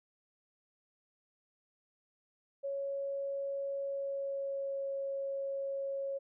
sine tone with pitch glide, 554.4 to 549.3 Hz, C#5 to C#5, 0 to -16 cents, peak -34 dBFS, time 2.63-6.19 s, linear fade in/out 20 ms, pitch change -16 cents, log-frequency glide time 3.83-4.87 s, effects none

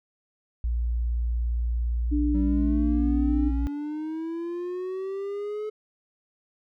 sine tone, 58.7 Hz, A#1, 13 cents sharp, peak -23 dBFS, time 0.64-3.67 s, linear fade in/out 0 ms
sine tone with vibrato, 292.3 Hz, D4, 8 cents flat, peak -23 dBFS, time 2.11-3.51 s, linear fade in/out 20 ms, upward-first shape square, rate 1.7 Hz, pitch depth 20 cents each way
triangle linear sweep, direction up, 188.8 to 430 Hz, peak -27 dBFS, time 2.34-5.7 s, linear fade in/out 10 ms
effects none

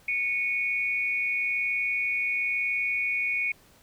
sine tone pair together, 2217 / 2458 Hz, C#7 / D#7, 0 / -22 cents, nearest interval major second, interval 178 cents, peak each -27 / -28 dBFS, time 0.08-3.52 s, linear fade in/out 5 ms, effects pink hiss -58 dBFS RMS until 3.82 s

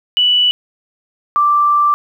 sine tone pair in turn, 2960 / 1174.7 Hz, F#7 / D6, 0 / 0 cents, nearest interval octave + major third, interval 1600 cents, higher first, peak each -9 dBFS, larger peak neither, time 0.17-0.51 / 1.36-1.94 s, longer second, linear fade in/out 0 ms, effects 8-bit

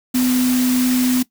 sine tone in noise, 252 Hz, B3, 35 cents sharp, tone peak -14 dBFS, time 0.14-1.23 s, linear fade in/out 10 ms, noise white, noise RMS -25 dBFS, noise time 0.14-1.23 s, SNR +8 dB, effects noise-tail reverb RT60 0.1 s tail -18 dB re dry

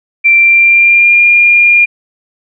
sine tone with pitch glide, 2354 to 2410 Hz, D7 to D7, +3 to +44 cents, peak -3 dBFS, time 0.24-1.86 s, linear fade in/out 20 ms, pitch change +41 cents, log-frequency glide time 0.35-1.23 s, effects none

